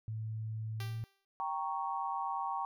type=tone with pitch glide; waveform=sine; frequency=110 to 112.57 Hz; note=A2 to A2; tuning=0 to +40 cents; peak=-36 dBFS; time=0.08-1.04 s; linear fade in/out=0 ms; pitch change=+40 cents; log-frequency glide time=0.79-0.9 s
type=tone with exponential decay; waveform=5% pulse; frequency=392.2 Hz; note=G4; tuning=1 cent sharp; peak=-31 dBFS; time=0.8-1.25 s; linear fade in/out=2 ms; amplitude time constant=97 ms
type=chord; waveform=sine; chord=G diminished; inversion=none; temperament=equal; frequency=784 / 932.3 / 1108.7 Hz; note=G5 / Bb5 / Db6; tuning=0 / 0 / 0 cents; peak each=-38 dBFS; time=1.4-2.65 s; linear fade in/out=0 ms
effects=none